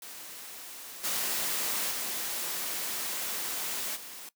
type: noise with level steps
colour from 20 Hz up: white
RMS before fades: -44 / -31 / -34 / -44 dBFS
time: 0.02-4.29 s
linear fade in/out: 2 ms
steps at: 1.03 / 1.9 / 3.95 s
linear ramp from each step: 20 ms
effects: noise-tail reverb RT60 0.1 s tail -19 dB re dry + high-pass 200 Hz 12 dB/octave